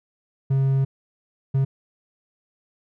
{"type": "tone bursts at uneven times", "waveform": "triangle", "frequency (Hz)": 135, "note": "C#3", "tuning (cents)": -45, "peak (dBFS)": -15, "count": 2, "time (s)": [[0.5, 0.85], [1.54, 1.65]], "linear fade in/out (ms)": 10, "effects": []}